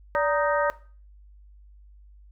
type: harmonic tone with a mistuned harmonic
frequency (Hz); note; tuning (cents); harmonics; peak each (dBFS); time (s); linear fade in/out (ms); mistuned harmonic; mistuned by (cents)
311.1; D#4; 0; 2 / 3 / 4 / 5 / 6; -23 / -27 / -29 / -31 / -33; 0.15-0.7; 0; 2; -120
effects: noise-tail reverb RT60 0.4 s tail -18 dB re dry + added 50 Hz sine -48 dBFS peak until 2.31 s